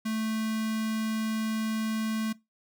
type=tone with notch filter; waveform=square; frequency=220 Hz; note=A3; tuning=in tune; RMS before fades=-30 dBFS; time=0.05-2.33 s; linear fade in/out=10 ms; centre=580 Hz; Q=1.1; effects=noise-tail reverb RT60 0.2 s tail -20 dB re dry